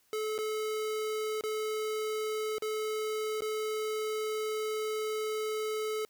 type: tone with dropouts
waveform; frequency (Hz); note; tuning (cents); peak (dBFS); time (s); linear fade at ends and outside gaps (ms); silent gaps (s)
square; 432; A4; -32; -32; 0.13-6.05; 1; 0.38-0.387 / 1.41-1.437 / 2.583-2.622 / 3.407-3.42
effects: white hiss -69 dBFS RMS until 6.09 s